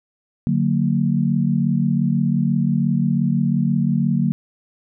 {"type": "chord", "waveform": "sine", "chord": "D augmented", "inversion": "none", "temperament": "just", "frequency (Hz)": [146.83, 183.54, 229.4], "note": ["D3", "F#3", "A#3"], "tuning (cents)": [0, -14, -28], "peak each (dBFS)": -20, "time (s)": [0.47, 4.32], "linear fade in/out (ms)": 0, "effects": []}